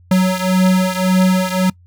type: beating tone pair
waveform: square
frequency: 185 / 186.8 Hz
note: F#3 / F#3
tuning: 0 / +17 cents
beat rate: 1.8 Hz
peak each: -14 / -17 dBFS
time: 0.11-1.7 s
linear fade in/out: 5 ms
effects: noise-tail reverb RT60 0.1 s tail -24 dB re dry + added 88 Hz sine -44 dBFS peak until 1.86 s